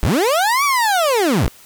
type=linear two-way sweep; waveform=30% pulse; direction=up then down; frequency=30.87 to 1174.7 to 30.87 Hz; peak=-11 dBFS; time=0.03-1.48 s; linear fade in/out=0 ms; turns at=0.64 s; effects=white hiss -45 dBFS RMS until 1.65 s